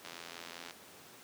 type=click train; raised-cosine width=0.2 ms; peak=-27 dBFS; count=57; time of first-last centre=0.05-0.709 s; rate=85 Hz; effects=pink hiss -54 dBFS RMS until 1.23 s + high-pass 200 Hz 12 dB/octave

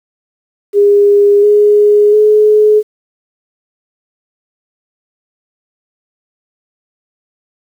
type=tone with pitch steps; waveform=sine; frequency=407 / 415.8 / 424.8 Hz; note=G#4 / G#4 / G#4; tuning=-35 / +2 / +39 cents; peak=-4 dBFS; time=0.73-2.83 s; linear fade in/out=50 ms; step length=700 ms; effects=7-bit

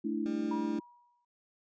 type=chord; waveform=sine; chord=A suspended fourth; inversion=none; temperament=equal; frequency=220 / 293.7 / 329.6 Hz; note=A3 / D4 / E4; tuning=0 / 0 / 0 cents; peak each=-35 dBFS; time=0.04-0.8 s; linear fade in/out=10 ms
type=tone; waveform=20% pulse; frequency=200 Hz; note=G3; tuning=35 cents sharp; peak=-38 dBFS; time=0.26-0.79 s; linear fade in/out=0 ms
type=tone with exponential decay; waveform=sine; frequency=963 Hz; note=B5; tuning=44 cents flat; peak=-35 dBFS; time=0.51-1.25 s; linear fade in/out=5 ms; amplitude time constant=160 ms
effects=resampled to 16000 Hz

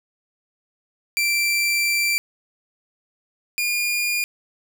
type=tone pair in turn; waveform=sawtooth; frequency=2349 / 2423 Hz; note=D7 / D#7; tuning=0 / -47 cents; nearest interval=minor second; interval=53 cents; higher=second; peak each=-15 / -17 dBFS; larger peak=first; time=1.17-2.18 / 3.58-4.24 s; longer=first; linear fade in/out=0 ms; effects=none

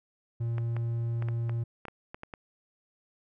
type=tone; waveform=triangle; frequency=116.6 Hz; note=A#2; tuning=1 cent sharp; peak=-26 dBFS; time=0.4-1.64 s; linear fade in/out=10 ms
type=clicks; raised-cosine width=0.5 ms; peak=-25 dBFS; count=10; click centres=0.582 / 0.766 / 1.224 / 1.286 / 1.495 / 1.853 / 1.883 / 2.145 / 2.234 / 2.338 s
effects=none

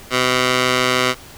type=tone with band-pass filter; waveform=15% pulse; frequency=126.7 Hz; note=B2; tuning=45 cents sharp; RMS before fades=-17 dBFS; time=0.1-1.15 s; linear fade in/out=50 ms; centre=2600 Hz; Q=0.58; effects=pink hiss -40 dBFS RMS until 1.37 s

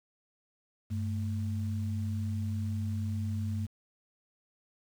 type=tone pair together; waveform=sine; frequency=97.91 / 220 Hz; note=G2 / A3; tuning=-2 / 0 cents; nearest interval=octave + major second; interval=1402 cents; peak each=-31 / -37 dBFS; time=0.9-3.67 s; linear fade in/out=20 ms; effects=9-bit

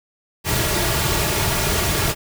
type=noise with comb filter; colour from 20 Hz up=pink; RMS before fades=-20 dBFS; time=0.44-2.15 s; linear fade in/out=50 ms; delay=3.9 ms; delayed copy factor=-0.65; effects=none

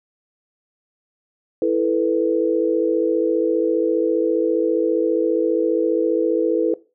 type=chord; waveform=sine; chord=E suspended fourth; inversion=none; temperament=just; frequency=329.6 / 439.5 / 494.4 Hz; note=E4 / A4 / B4; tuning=0 / -2 / +2 cents; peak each=-20 dBFS; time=1.62-6.74 s; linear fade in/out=2 ms; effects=noise-tail reverb RT60 0.3 s tail -19 dB re dry

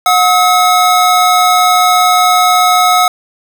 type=tone pair together; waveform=square; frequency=726 / 1283.2 Hz; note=F#5 / E6; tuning=-33 / -47 cents; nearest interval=minor seventh; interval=986 cents; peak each=-10 dBFS; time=0.06-3.08 s; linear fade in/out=2 ms; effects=none

